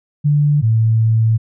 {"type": "tone pair in turn", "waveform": "sine", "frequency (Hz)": [146.83, 111.94], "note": ["D3", "A2"], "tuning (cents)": [0, 30], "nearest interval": "perfect fourth", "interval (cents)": 470, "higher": "first", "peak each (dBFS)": -10, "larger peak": "neither", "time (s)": [[0.24, 0.62], [0.62, 1.38]], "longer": "second", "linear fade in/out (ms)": 20, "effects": []}